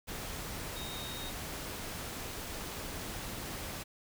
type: tone in noise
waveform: sine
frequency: 3729 Hz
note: A#7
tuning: in tune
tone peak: -44 dBFS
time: 0.75-1.31 s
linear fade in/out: 20 ms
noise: pink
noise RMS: -41 dBFS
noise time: 0.07-3.84 s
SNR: -6 dB
effects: none